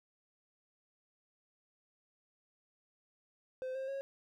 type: tone with pitch steps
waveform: triangle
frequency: 516 / 531.1 / 546.7 Hz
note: C5 / C5 / C#5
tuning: -24 / +26 / -24 cents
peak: -35 dBFS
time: 3.62-4.01 s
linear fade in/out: 0 ms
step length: 130 ms
effects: none